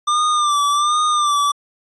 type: tone with vibrato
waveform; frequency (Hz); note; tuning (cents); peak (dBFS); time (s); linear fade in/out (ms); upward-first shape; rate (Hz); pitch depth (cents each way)
square; 1190; D6; +22; -15; 0.07-1.52; 10; sine; 1.3; 57
effects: resampled to 22050 Hz